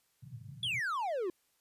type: band-pass noise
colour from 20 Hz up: white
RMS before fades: -48 dBFS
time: 0.22-0.8 s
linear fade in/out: 10 ms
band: 110 to 150 Hz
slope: 48 dB/octave
type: exponential sweep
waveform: triangle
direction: down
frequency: 3505 to 338.5 Hz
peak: -30 dBFS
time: 0.63-1.3 s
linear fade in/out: 2 ms
effects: white hiss -74 dBFS RMS until 1.6 s + resampled to 32000 Hz